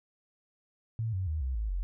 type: tone with pitch steps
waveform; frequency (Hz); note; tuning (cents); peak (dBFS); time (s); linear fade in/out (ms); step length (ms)
sine; 112.7 / 93.68 / 77.87 / 64.73 / 53.81 / 44.73; A2 / F#2 / D#2 / C2 / A1 / F1; +42 / +22 / +2 / -18 / -38 / +42; -29; 0.99-1.83; 0; 140
effects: none